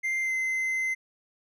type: tone with pitch glide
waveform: triangle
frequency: 2093 to 2063 Hz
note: C7 to C7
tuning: 0 to -25 cents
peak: -24 dBFS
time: 0.03-0.95 s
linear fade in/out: 20 ms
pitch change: -25 cents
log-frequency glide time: 0.21-0.33 s
effects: none